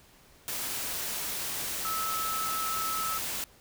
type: tone in noise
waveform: sine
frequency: 1303 Hz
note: E6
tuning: 20 cents flat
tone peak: -31 dBFS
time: 1.85-3.18 s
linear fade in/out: 0 ms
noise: white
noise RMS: -34 dBFS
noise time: 0.48-3.44 s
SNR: 0 dB
effects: pink hiss -58 dBFS RMS until 3.6 s